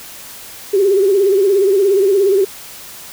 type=tone with vibrato; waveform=sine; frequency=392 Hz; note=G4; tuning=in tune; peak=-9 dBFS; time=0.73-2.45 s; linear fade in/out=10 ms; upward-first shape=sine; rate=17 Hz; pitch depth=85 cents each way; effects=white hiss -34 dBFS RMS until 3.12 s